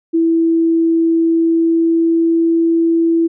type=tone with pitch glide; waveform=sine; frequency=329.6 to 331.7 Hz; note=E4 to E4; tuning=0 to +11 cents; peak=-10 dBFS; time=0.13-3.28 s; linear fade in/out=20 ms; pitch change=+11 cents; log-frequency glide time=1.15-2.57 s; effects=none